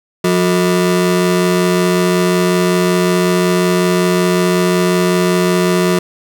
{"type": "ring-modulated tone", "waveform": "35% pulse", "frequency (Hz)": 270, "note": "C#4", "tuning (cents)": -45, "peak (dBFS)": -6, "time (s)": [0.24, 5.99], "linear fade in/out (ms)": 5, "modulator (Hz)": 92.3, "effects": []}